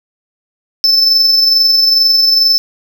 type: tone with amplitude modulation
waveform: triangle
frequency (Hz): 5274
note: E8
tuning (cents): 0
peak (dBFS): -4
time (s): 0.84-2.58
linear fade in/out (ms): 0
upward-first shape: sine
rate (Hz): 22.3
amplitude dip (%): 35
effects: none